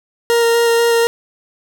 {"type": "tone with vibrato", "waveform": "40% pulse", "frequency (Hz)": 466.2, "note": "A#4", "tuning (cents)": 0, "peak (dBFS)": -10, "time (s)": [0.3, 1.07], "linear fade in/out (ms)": 0, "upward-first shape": "square", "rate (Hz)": 4.1, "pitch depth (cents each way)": 9, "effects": []}